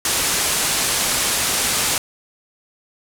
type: low-pass noise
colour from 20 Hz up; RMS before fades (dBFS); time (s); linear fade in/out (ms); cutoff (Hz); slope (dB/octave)
white; -20; 0.05-1.98; 2; 11000; 24
effects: none